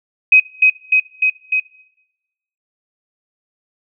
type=tone with echo; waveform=sine; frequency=2525 Hz; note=D#7; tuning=25 cents sharp; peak=-4 dBFS; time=0.32-0.4 s; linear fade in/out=5 ms; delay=300 ms; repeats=4; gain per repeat=-2 dB; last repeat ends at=1.6 s; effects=noise-tail reverb RT60 1.0 s tail -22 dB re dry